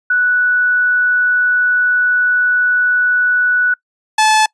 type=tone pair in turn; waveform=sine / sawtooth; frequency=1478 / 866.1 Hz; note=F#6 / A5; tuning=-2 / -28 cents; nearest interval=major sixth; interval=926 cents; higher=first; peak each=-10 / -5 dBFS; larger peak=second; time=0.1-3.74 / 4.18-4.46 s; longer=first; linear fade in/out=5 ms; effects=noise-tail reverb RT60 0.1 s tail -25 dB re dry + resampled to 22050 Hz